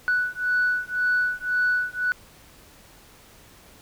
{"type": "beating tone pair", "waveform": "sine", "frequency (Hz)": [1480, 1481.9], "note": ["F#6", "F#6"], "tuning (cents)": [0, 2], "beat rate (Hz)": 1.9, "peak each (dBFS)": -23, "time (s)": [0.08, 2.12], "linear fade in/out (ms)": 0, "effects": ["tanh soft clip ceiling -15 dBFS", "pink hiss -51 dBFS RMS until 3.81 s"]}